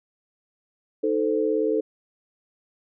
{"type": "chord", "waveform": "sine", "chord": "A diminished", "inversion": "second", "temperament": "equal with one note detuned", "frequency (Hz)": [311.1, 440, 518.1], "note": ["Eb4", "A4", "C5"], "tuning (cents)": [0, 0, -17], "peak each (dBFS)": [-26, -22, -28], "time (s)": [1.03, 1.81], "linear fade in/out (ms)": 10, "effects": []}